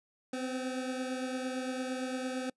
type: beating tone pair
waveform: 25% pulse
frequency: 255.8 / 264.6 Hz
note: C4 / C4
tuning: -39 / +20 cents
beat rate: 8.8 Hz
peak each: -31 / -38 dBFS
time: 0.33-2.5 s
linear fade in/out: 5 ms
effects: noise-tail reverb RT60 0.1 s tail -25 dB re dry + resampled to 24000 Hz